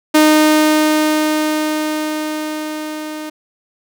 sawtooth tone with level ramp, 307.4 Hz, D#4, 21 cents flat, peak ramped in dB -3 to -21 dBFS, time 0.14-3.3 s, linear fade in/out 10 ms, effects none

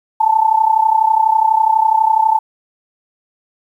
sine tone with amplitude modulation, 880 Hz, A5, in tune, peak -6 dBFS, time 0.2-2.39 s, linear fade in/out 10 ms, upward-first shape sine, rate 32.1 Hz, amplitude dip 80%, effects 8-bit

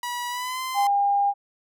sawtooth tone with pitch glide, 971 to 1034.7 Hz, B5 to C6, -30 to -20 cents, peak -24 dBFS, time 0.03-0.87 s, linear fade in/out 2 ms, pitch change +110 cents, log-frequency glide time 0.29-0.61 s
sine tone, 805 Hz, G5, 46 cents sharp, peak -18 dBFS, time 0.74-1.34 s, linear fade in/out 50 ms
effects none

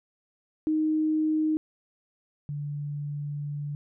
sine tone pair in turn, 311.1 / 145.64 Hz, D#4 / D3, 0 / -14 cents, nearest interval octave + minor second, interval 1314 cents, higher first, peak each -22 / -30 dBFS, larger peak first, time 0.67-1.57 / 2.49-3.75 s, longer second, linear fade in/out 0 ms, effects none

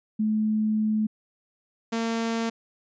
sine / sawtooth tone pair in turn, 215.6 / 228.2 Hz, A3 / A#3, -35 / -37 cents, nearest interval minor second, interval 98 cents, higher second, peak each -21 dBFS, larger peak neither, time 0.19-1.07 / 1.92-2.5 s, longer first, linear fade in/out 10 ms, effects resampled to 16000 Hz

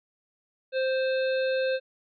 harmonic tone, 523.3 Hz, C5, in tune, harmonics 1 / 3 / 5 / 7 / 8, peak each -24 / -34 / -38 / -41 / -42 dBFS, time 0.72-1.8 s, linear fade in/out 50 ms, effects none

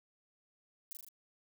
violet noise with echo, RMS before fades -45 dBFS, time 0.91-0.93 s, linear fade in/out 0 ms, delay 39 ms, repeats 4, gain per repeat -2 dB, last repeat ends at 1.086 s, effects none

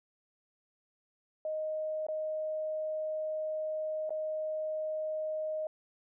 sine tone with dropouts, 622.3 Hz, D#5, in tune, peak -32 dBFS, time 1.45-5.67 s, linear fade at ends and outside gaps 2 ms, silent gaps 2.067-2.085 / 4.094-4.105 s, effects none

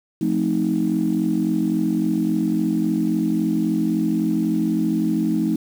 sine chord, F dominant seventh, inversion none, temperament just, 174.61 / 218.3 / 261.9 / 314.3 Hz, F3 / A3 / C4 / Eb4, 0 / -13 / +2 / +18 cents, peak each -24 / -22 / -25 / -21 dBFS, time 0.21-5.56 s, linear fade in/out 5 ms, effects tanh soft clip ceiling -9 dBFS + 7-bit

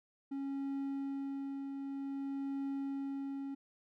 triangle tone with tremolo, 275.2 Hz, C#4, 12 cents flat, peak -33 dBFS, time 0.31-3.55 s, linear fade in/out 10 ms, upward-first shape triangle, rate 0.53 Hz, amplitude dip 40%, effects none

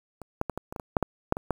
clicks, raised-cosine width 1 ms, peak -26 / -12 / -15 / -18 / -23 / -20 / -22 / -6 / -10 / -7 / -18 / -11 dBFS, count 12, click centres 0.217 / 0.414 / 0.497 / 0.576 / 0.725 / 0.762 / 0.798 / 0.968 / 1.027 / 1.324 / 1.369 / 1.507 s, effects 7-bit

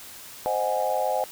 sine chord, Ab dominant seventh, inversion first, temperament equal, 523.3 / 622.3 / 740 / 830.6 Hz, C5 / Eb5 / Gb5 / Ab5, 0 / 0 / 0 / 0 cents, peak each -28 dBFS, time 0.46-1.24 s, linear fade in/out 0 ms, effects white hiss -43 dBFS RMS until 1.31 s

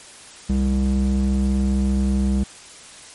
square tone with band-pass filter, 66.2 Hz, C2, 21 cents sharp, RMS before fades -19 dBFS, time 0.49-2.44 s, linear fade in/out 10 ms, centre 150 Hz, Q 3.9, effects white hiss -42 dBFS RMS until 3.14 s + MP3 48 kbps

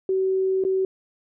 sine tone with dropouts, 379.7 Hz, F#4, 45 cents sharp, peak -19 dBFS, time 0.09-0.85 s, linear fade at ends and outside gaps 2 ms, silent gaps 0.639-0.649 s, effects none

